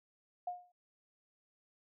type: tone with exponential decay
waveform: sine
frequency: 715 Hz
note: F5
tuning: 41 cents sharp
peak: -33 dBFS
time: 0.47-0.72 s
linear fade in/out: 5 ms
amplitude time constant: 54 ms
effects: none